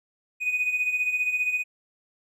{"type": "tone with tremolo", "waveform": "triangle", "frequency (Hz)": 2489, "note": "D#7", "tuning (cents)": 0, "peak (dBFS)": -17, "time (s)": [0.4, 1.64], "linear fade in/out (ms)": 50, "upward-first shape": "sine", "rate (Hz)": 15, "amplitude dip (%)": 70, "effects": ["tanh soft clip ceiling -18 dBFS"]}